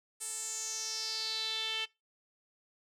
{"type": "tone with band-pass filter sweep", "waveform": "sawtooth", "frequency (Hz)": 441.6, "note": "A4", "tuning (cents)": 6, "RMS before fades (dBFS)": -37, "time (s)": [0.2, 1.86], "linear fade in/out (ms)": 20, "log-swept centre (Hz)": [8800, 3000], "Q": 5.3, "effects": ["noise-tail reverb RT60 0.2 s tail -20 dB re dry"]}